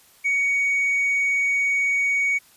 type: tone with tanh clipping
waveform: sine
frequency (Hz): 2241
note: C#7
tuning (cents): +18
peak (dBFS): -19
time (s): 0.24-2.39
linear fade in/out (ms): 20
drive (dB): 1
effects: white hiss -54 dBFS RMS until 2.56 s + resampled to 32000 Hz